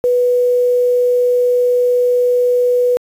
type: tone with quantisation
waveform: sine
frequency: 492.1 Hz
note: B4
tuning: 6 cents flat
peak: -10 dBFS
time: 0.04-2.97 s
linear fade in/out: 0 ms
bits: 6
effects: resampled to 32000 Hz

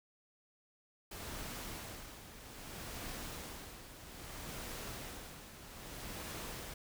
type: noise with tremolo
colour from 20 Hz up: pink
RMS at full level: -44 dBFS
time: 1.11-6.74 s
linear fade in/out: 5 ms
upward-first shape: sine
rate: 0.62 Hz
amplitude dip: 65%
effects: none

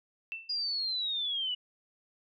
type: tone with exponential decay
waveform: sine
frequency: 2674 Hz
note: E7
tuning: 24 cents sharp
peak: -32 dBFS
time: 0.32-0.59 s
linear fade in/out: 0 ms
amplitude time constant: 58 ms
type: linear sweep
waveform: sine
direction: down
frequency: 4894 to 2906 Hz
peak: -30 dBFS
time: 0.49-1.55 s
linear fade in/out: 10 ms
effects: none

